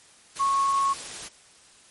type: tone in noise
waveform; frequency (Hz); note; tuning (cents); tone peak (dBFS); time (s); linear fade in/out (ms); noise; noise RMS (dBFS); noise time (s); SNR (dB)
sine; 1100; C#6; -14; -20; 0.39-0.94; 20; white; -37; 0.35-1.29; +14
effects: white hiss -54 dBFS RMS until 1.9 s + MP3 48 kbps